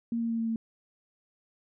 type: tone with pitch steps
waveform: sine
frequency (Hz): 232.3 / 230.6 / 228.8 / 227.1 / 225.4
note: A#3 / A#3 / A#3 / A#3 / A3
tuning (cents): -6 / -19 / -32 / -45 / +42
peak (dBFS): -27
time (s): 0.12-0.56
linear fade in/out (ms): 2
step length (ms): 88
effects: none